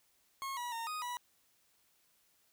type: tone with pitch steps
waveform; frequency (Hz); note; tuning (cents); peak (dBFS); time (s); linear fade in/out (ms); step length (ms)
40% pulse; 1086 / 968 / 918 / 1244 / 976; C#6 / B5 / A#5 / D#6 / B5; -36 / -35 / -27 / -1 / -21; -37; 0.42-1.17; 0; 150
effects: white hiss -72 dBFS RMS until 2.52 s